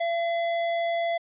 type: tone with tanh clipping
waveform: sine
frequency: 678 Hz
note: E5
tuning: 49 cents sharp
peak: -26 dBFS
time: 0-1.18 s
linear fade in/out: 10 ms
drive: 17 dB
effects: resampled to 8000 Hz